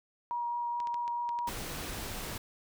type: tone with vibrato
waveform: sine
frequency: 953 Hz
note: A#5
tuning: 38 cents sharp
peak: -31 dBFS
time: 0.31-1.49 s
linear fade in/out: 0 ms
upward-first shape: triangle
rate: 4.7 Hz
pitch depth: 9 cents each way
type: clicks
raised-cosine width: 0.2 ms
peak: -29 dBFS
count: 7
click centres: 0.802 / 0.872 / 0.943 / 1.079 / 1.291 / 1.389 / 1.75 s
type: noise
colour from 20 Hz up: pink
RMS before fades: -39 dBFS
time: 1.47-2.38 s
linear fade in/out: 5 ms
effects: none